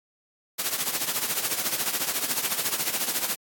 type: noise with tremolo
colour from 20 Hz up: white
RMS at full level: -24 dBFS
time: 0.58-3.36 s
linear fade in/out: 20 ms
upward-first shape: triangle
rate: 14 Hz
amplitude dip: 75%
effects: high-pass 150 Hz 12 dB/octave + AAC 64 kbps